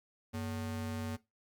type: ring-modulated tone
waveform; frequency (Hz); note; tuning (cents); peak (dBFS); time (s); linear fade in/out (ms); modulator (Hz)
square; 164.81; E3; 0; -34; 0.33-1.17; 20; 69.8
effects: noise-tail reverb RT60 0.2 s tail -17 dB re dry + Opus 48 kbps